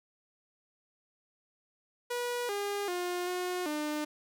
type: tone with pitch steps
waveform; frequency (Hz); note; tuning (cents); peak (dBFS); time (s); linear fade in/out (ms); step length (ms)
sawtooth; 485.6 / 405.7 / 356.1 / 361 / 300.8; B4 / G#4 / F4 / F#4 / D4; -29 / -41 / +34 / -43 / +42; -28; 2.1-4.05; 10; 390
effects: none